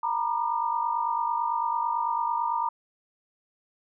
sine tone cluster, 924 / 973 / 1203 Hz, A#5 / B5 / D6, -16 / -26 / +41 cents, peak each -27 / -29 / -32 dBFS, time 0.03-2.69 s, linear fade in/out 5 ms, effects none

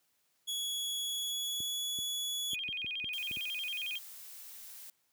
sawtooth tone with pitch glide, 3363 to 3392 Hz, G#7 to G#7, +21 to +36 cents, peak -31 dBFS, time 0.47-2.56 s, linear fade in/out 20 ms, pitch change +15 cents, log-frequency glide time 1.04-1.84 s
clicks, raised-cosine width 3 ms, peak -36 dBFS, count 8, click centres 1.604 / 1.988 / 2.533 / 2.689 / 2.845 / 3.042 / 3.312 / 3.371 s
sine tone with vibrato, 2818 Hz, F7, 15 cents sharp, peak -35 dBFS, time 2.5-3.99 s, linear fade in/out 20 ms, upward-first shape square, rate 11 Hz, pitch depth 220 cents each way
blue noise, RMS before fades -49 dBFS, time 3.13-4.9 s, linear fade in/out 2 ms
effects white hiss -75 dBFS RMS until 5.12 s + high-pass 60 Hz 12 dB/octave

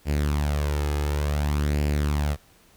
sawtooth tone with flanger, 73.42 Hz, D2, in tune, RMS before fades -24 dBFS, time 0.05-2.37 s, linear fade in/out 50 ms, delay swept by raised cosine 0.4 to 2.4 ms, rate 0.56 Hz, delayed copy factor +0.55, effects pink hiss -57 dBFS RMS until 2.76 s

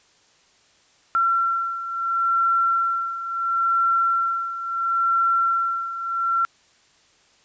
sine beating tone pair, 1358 / 1358.73 Hz, F6 / F6, -49 / -48 cents, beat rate 0.73 Hz, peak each -25 / -20 dBFS, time 1.15-6.45 s, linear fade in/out 0 ms, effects white hiss -58 dBFS RMS until 7.44 s + resampled to 16000 Hz

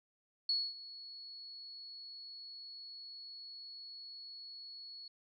sine tone with ADSR envelope, 4374 Hz, C#8, 24 cents flat, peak -29 dBFS, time 0.49-5.08 s, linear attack 3 ms, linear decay 240 ms, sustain -18 dB, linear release 4 ms, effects none

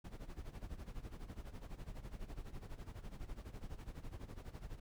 brown noise with tremolo, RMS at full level -45 dBFS, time 0.04-4.8 s, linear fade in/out 10 ms, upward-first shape sine, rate 12 Hz, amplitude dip 80%, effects none

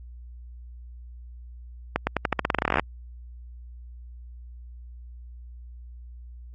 accelerating click train, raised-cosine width 0.5 ms, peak -7 dBFS, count 20, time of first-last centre 1.96-2.796 s, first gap 110 ms, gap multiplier 0.88, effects added 60 Hz sine -40 dBFS peak until 6.54 s + AAC 32 kbps

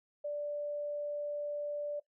sine tone, 586 Hz, D5, 4 cents flat, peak -34 dBFS, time 0.24-2 s, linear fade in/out 10 ms, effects noise-tail reverb RT60 0.1 s tail -18 dB re dry

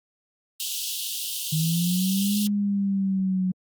pink high-pass noise, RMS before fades -30 dBFS, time 0.6-2.47 s, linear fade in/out 0 ms, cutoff 2800 Hz, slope 96 dB/octave
sine linear two-way sweep, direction up then down, 154.4 to 207.7 to 183.7 Hz, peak -21 dBFS, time 1.52-3.52 s, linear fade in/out 10 ms, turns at 2.39 s
effects Opus 48 kbps

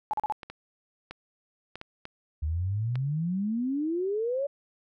sine tone bursts, 852 Hz, G#5, 44 cents sharp, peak -25 dBFS, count 4, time 0.11-0.323 s, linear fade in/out 0 ms, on 24 ms, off 39 ms
clicks, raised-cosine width 0.3 ms, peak -23 dBFS, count 7, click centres 0.432 / 0.5 / 1.11 / 1.756 / 1.814 / 2.054 / 2.956 s
sine exponential sweep, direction up, 73.42 to 577 Hz, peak -26 dBFS, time 2.42-4.47 s, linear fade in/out 10 ms
effects none

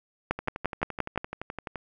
two click trains, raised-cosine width 0.5 ms, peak -19 / -10 dBFS, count 17 / 6, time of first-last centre 0.39-1.758 / 0.31-1.177 s, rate 11.7 / 5.77 Hz, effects none

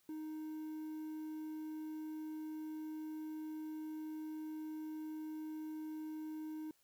triangle tone with quantisation, 311.1 Hz, D#4, in tune, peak -40 dBFS, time 0.09-6.71 s, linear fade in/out 2 ms, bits 11, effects white hiss -74 dBFS RMS until 6.83 s

